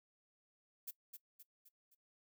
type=noise with echo; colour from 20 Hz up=violet; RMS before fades=-45 dBFS; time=0.87-0.91 s; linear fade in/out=10 ms; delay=260 ms; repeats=4; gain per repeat=-6 dB; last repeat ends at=1.95 s; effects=noise-tail reverb RT60 0.1 s tail -19 dB re dry